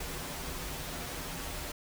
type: noise with comb filter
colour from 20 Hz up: pink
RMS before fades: -39 dBFS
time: 0-1.72 s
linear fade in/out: 5 ms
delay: 9.3 ms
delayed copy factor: -0.75
effects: none